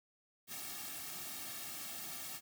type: noise with comb filter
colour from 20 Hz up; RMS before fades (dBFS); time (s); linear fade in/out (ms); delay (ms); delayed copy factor
white; -45; 0.47-2.41; 50; 2; -0.85
effects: none